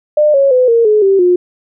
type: tone with pitch steps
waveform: sine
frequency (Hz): 601 / 551.1 / 505.4 / 463.4 / 425 / 389.7 / 357.4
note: D5 / C#5 / B4 / A#4 / G#4 / G4 / F4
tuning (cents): +40 / -10 / +40 / -10 / +40 / -10 / +40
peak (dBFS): -6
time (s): 0.17-1.36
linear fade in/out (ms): 5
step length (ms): 170
effects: none